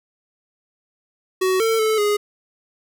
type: tone with pitch steps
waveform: square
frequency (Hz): 374.1 / 449.5 / 436.5 / 414.7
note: F#4 / A4 / A4 / G#4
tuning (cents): +19 / +37 / -14 / -3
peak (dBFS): -17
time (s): 1.41-2.17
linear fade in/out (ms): 10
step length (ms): 190
effects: none